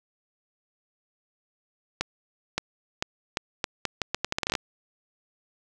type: accelerating click train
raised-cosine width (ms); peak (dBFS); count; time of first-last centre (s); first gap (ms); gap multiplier
0.2; -8; 17; 2.01-4.552; 570; 0.78
effects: none